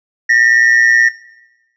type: ring-modulated tone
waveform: triangle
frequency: 1864.7 Hz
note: A#6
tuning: in tune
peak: -3 dBFS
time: 0.29-1.09 s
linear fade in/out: 10 ms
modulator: 59.5 Hz
effects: noise-tail reverb RT60 1.0 s tail -17 dB re dry + resampled to 16000 Hz

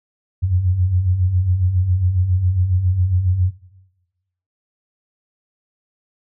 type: beating tone pair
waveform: sine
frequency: 85.7 / 93 Hz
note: F2 / F#2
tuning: -32 / +9 cents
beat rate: 7.3 Hz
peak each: -22 / -15 dBFS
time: 0.42-3.51 s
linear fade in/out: 20 ms
effects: noise-tail reverb RT60 1.0 s tail -17 dB re dry

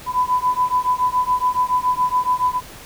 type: beating tone pair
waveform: sine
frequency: 997 / 1004.1 Hz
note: B5 / B5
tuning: +16 / +28 cents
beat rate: 7.1 Hz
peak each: -19 dBFS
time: 0.06-2.61 s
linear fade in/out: 50 ms
effects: pink hiss -39 dBFS RMS until 2.85 s

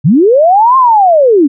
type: linear two-way sweep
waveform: sine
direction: up then down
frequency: 121 to 1072 to 260.6 Hz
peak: -3 dBFS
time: 0.04-1.48 s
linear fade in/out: 20 ms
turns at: 0.77 s
effects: none

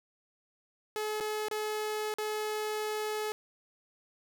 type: tone with dropouts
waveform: sawtooth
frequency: 427.2 Hz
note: G#4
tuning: 49 cents sharp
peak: -28 dBFS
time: 0.96-3.32 s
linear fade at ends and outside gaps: 0 ms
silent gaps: 1.201-1.207 / 1.484-1.512 / 2.139-2.185 s
effects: none

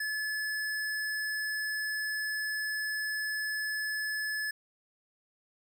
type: tone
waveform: square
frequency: 1720 Hz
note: A6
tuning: 40 cents flat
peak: -32 dBFS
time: 0-4.51 s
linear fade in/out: 5 ms
effects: none

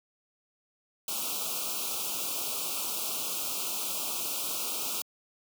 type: band-stop noise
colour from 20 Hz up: white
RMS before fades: -33 dBFS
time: 1.08-5.02 s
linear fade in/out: 2 ms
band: 1400 to 2400 Hz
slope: 96 dB/octave
effects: high-pass 200 Hz 12 dB/octave

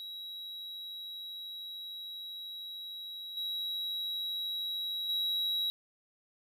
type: tone with level steps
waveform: triangle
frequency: 3869 Hz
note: B7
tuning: 36 cents flat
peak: -39 / -32 / -28 dBFS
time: 0-5.7 s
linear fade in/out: 0 ms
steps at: 3.37 / 5.09 s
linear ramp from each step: 2 ms
effects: none

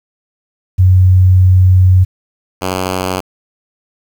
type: tone pair in turn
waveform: sine / 5% pulse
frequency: 92.5 / 92.84 Hz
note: F#2 / F#2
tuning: 0 / +6 cents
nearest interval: unison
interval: 6 cents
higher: second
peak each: -4 dBFS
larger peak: neither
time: 0.78-2.05 / 2.61-3.21 s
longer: first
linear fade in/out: 20 ms
effects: 7-bit

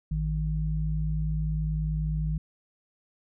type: tone pair together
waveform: sine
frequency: 55 / 155.56 Hz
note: A1 / D#3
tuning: 0 / 0 cents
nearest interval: octave + tritone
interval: 1800 cents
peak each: -28 dBFS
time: 0.11-2.38 s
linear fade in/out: 5 ms
effects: none

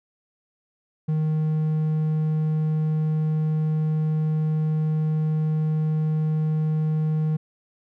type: tone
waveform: triangle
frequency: 155.56 Hz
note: D#3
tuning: in tune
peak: -18 dBFS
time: 1.08-7.37 s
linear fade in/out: 10 ms
effects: none

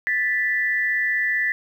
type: tone pair together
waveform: sine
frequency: 1760 / 1975.5 Hz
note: A6 / B6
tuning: 0 / 0 cents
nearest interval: major second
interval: 200 cents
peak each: -22 dBFS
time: 0.07-1.52 s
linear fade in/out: 0 ms
effects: 9-bit

